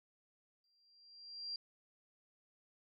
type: tone with exponential growth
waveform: sine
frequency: 4748 Hz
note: D8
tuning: 18 cents sharp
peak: -38 dBFS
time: 0.64-1.56 s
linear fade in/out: 2 ms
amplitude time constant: 200 ms
effects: none